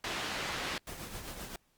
white low-pass noise, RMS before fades -37 dBFS, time 0.04-0.78 s, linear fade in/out 2 ms, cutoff 3200 Hz, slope 12 dB/octave
pink noise with tremolo, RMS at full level -41 dBFS, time 0.87-1.56 s, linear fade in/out 2 ms, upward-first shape triangle, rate 7.7 Hz, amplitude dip 55%
effects pink hiss -72 dBFS RMS until 1.77 s + Opus 48 kbps

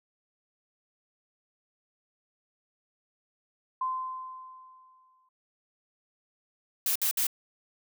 sine tone with exponential decay, 1034 Hz, C6, 21 cents flat, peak -26 dBFS, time 3.81-5.29 s, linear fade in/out 5 ms, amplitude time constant 320 ms
blue noise bursts, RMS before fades -27 dBFS, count 3, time 6.86-7.268 s, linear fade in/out 2 ms, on 96 ms, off 60 ms
effects none

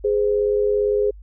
sine tone pair together, 415.3 / 512.9 Hz, G#4 / C5, 0 / -35 cents, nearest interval major third, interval 365 cents, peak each -17 / -23 dBFS, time 0.04-1.11 s, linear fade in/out 10 ms, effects added 50 Hz sine -38 dBFS peak until 1.22 s

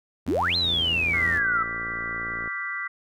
sawtooth tone with pitch glide, 87.7 to 83.4 Hz, F2 to E2, +8 to +21 cents, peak -28 dBFS, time 0.26-1.39 s, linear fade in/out 10 ms, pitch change -87 cents, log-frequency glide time 0.49-0.81 s
sine exponential two-way sweep, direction up then down, 233.1 to 4202 to 1291 Hz, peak -21 dBFS, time 0.28-1.63 s, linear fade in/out 2 ms, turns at 0.56 s
click train, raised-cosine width 2 ms, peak -27 dBFS, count 106, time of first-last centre 0.65-2.476 s, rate 57.5 Hz
sine chord, G dominant seventh, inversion second, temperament equal with one note detuned, 1163.9 / 1396.9 / 1568 / 1975.5 Hz, D6 / F6 / G6 / B6, -16 / 0 / 0 / 0 cents, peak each -36 / -36 / -36 / -30 dBFS, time 1.13-2.88 s, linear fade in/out 10 ms
effects none

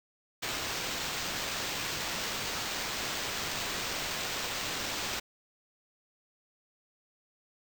blue noise with sample-and-hold, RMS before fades -35 dBFS, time 0.42-5.2 s, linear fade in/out 10 ms, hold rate 11025 Hz, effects none

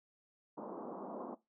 pink band-pass noise, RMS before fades -45 dBFS, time 0.57-1.35 s, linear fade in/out 10 ms, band 200 to 1100 Hz, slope 48 dB/octave, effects noise-tail reverb RT60 0.2 s tail -18 dB re dry

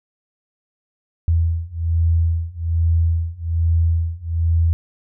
sine beating tone pair, 82.41 / 83.61 Hz, E2 / E2, 0 / +25 cents, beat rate 1.2 Hz, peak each -19 / -18 dBFS, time 1.28-4.73 s, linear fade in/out 0 ms, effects none

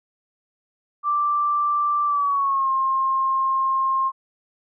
sine tone with pitch glide, 1174.7 to 1064.8 Hz, D6 to C6, 0 to +30 cents, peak -18 dBFS, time 1.03-4.12 s, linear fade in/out 50 ms, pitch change -170 cents, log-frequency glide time 2.05-2.7 s, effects none

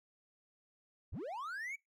triangle linear sweep, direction up, 31.59 to 2316 Hz, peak -38 dBFS, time 1.12-1.76 s, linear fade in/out 10 ms, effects noise-tail reverb RT60 0.2 s tail -24 dB re dry

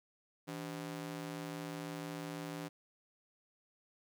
sawtooth ring-modulated tone, 226 Hz, A3, 47 cents sharp, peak -34 dBFS, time 0.47-2.69 s, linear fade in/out 20 ms, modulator 63 Hz, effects none

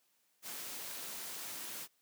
white noise, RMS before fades -44 dBFS, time 0.42-1.88 s, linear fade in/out 50 ms, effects white hiss -75 dBFS RMS until 2.01 s + high-pass 150 Hz 12 dB/octave

